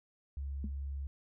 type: tone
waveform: sine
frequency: 69.3 Hz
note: C#2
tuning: in tune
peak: -36 dBFS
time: 0.37-1.07 s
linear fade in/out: 0 ms
type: tone with exponential decay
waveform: sine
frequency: 208.1 Hz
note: G#3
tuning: 4 cents sharp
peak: -34 dBFS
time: 0.64-0.72 s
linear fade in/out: 2 ms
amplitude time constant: 17 ms
effects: none